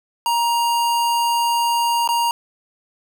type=tone with dropouts; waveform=square; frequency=940 Hz; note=A#5; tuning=14 cents sharp; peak=-17 dBFS; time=0.26-2.31 s; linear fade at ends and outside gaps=1 ms; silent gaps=2.076-2.089 s; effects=none